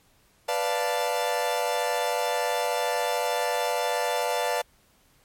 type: chord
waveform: 40% pulse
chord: B half-diminished seventh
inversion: none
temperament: equal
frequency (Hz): 493.9 / 587.3 / 698.5 / 880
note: B4 / D5 / F5 / A5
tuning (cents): 0 / 0 / 0 / 0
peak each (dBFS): -29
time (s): 0.48-4.62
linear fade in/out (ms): 10
effects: pink hiss -62 dBFS RMS until 5.24 s + MP3 64 kbps